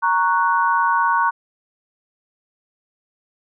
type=chord; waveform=sine; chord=F# major; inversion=first; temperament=equal; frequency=932.3 / 1108.7 / 1480 Hz; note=A#5 / C#6 / F#6; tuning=0 / 0 / 0 cents; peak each=-18 / -19 / -21 dBFS; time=0.02-1.31 s; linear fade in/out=20 ms; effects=none

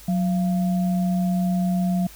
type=tone pair together; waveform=sine; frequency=182.7 / 685 Hz; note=F#3 / F5; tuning=-22 / -34 cents; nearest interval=octave + major seventh; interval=2288 cents; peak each=-19 / -31 dBFS; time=0.08-2.07 s; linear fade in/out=5 ms; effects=added 50 Hz sine -46 dBFS peak until 2.15 s + white hiss -46 dBFS RMS until 2.15 s

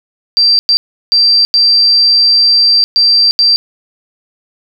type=tone bursts at uneven times; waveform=sine; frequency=4699 Hz; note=D8; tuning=in tune; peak=-5 dBFS; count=6; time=0.37-0.59 / 0.69-0.77 / 1.12-1.45 / 1.54-2.84 / 2.96-3.31 / 3.39-3.56 s; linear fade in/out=0 ms; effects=7-bit

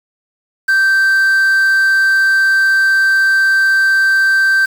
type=tone with quantisation; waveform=triangle; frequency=1561 Hz; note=G6; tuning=8 cents flat; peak=-7 dBFS; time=0.68-4.66 s; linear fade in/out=10 ms; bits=5; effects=none

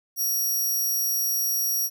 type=tone; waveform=5% pulse; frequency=5680 Hz; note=F8; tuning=28 cents sharp; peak=-17 dBFS; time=0.16-1.9 s; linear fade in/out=50 ms; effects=none

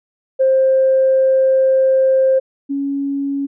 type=tone pair in turn; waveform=sine; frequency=528 / 278.6 Hz; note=C5 / C#4; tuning=+16 / +9 cents; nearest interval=major seventh; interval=1107 cents; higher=first; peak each=-9 / -17 dBFS; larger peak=first; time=0.39-2.4 / 2.69-3.47 s; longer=first; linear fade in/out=20 ms; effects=tanh soft clip ceiling -5 dBFS

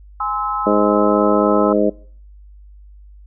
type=chord; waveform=sine; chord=Ab augmented; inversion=none; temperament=just; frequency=830.6 / 1038.3 / 1297.8 Hz; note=Ab5 / C6 / E6; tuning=0 / -14 / -27 cents; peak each=-24 / -24 / -21 dBFS; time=0.2-1.73 s; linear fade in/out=5 ms
type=harmonic tone; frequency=103.83 Hz; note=G#2; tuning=in tune; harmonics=2 / 3 / 4 / 5 / 6; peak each=-19 / -19 / -19 / -19 / -19 dBFS; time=0.66-1.9 s; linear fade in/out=10 ms
effects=noise-tail reverb RT60 0.5 s tail -23 dB re dry + added 50 Hz sine -39 dBFS peak until 3.26 s

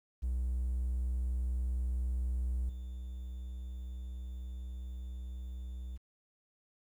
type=tone with level steps; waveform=triangle; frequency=62.1 Hz; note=B1; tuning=10 cents sharp; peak=-28 / -37 dBFS; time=0.22-5.98 s; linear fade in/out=20 ms; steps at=2.69 s; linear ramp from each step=2 ms; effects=tanh soft clip ceiling -25 dBFS + 11-bit

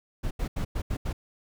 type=noise bursts at uneven times; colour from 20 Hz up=brown; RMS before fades=-29 dBFS; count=6; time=0.23-0.31 / 0.39-0.48 / 0.56-0.65 / 0.75-0.82 / 0.9-0.97 / 1.05-1.13 s; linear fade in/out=10 ms; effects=none

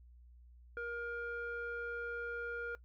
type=tone with low-pass filter; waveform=square; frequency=471.9 Hz; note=A#4; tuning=21 cents sharp; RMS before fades=-41 dBFS; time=0.77-2.75 s; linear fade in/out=0 ms; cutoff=1600 Hz; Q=9; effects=noise-tail reverb RT60 0.1 s tail -20 dB re dry + added 60 Hz sine -56 dBFS peak until 2.84 s

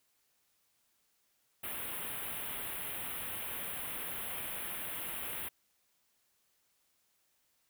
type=band-stop noise; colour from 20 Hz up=white; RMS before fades=-40 dBFS; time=1.63-5.49 s; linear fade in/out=10 ms; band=3400 to 9600 Hz; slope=48 dB/octave; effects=white hiss -75 dBFS RMS until 7.69 s

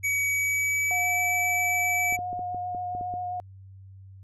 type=tone with pitch glide; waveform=square; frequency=2268 to 2300 Hz; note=C#7 to D7; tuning=+39 to -37 cents; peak=-24 dBFS; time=0.03-2.17 s; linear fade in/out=20 ms; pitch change=+24 cents; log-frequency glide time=0.27-1.14 s
type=tone with vibrato; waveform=sine; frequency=720 Hz; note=F#5; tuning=47 cents flat; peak=-29 dBFS; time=0.91-3.4 s; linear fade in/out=0 ms; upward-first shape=sine; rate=7.5 Hz; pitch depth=11 cents each way
type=clicks; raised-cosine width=2 ms; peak=-27 dBFS; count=9; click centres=2.125 / 2.19 / 2.33 / 2.393 / 2.546 / 2.748 / 2.95 / 3.011 / 3.139 s
effects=added 96 Hz sine -44 dBFS peak until 4.23 s + resampled to 32000 Hz

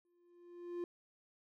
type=tone with exponential growth; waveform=triangle; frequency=349.2 Hz; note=F4; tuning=in tune; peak=-34 dBFS; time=0.05-0.84 s; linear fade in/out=1 ms; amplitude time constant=170 ms; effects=none

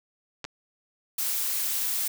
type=clicks; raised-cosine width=0.2 ms; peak=-18 dBFS; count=2; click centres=0.443 / 0.45 s
type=noise; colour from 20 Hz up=blue; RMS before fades=-28 dBFS; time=1.18-2.08 s; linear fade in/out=5 ms
effects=none

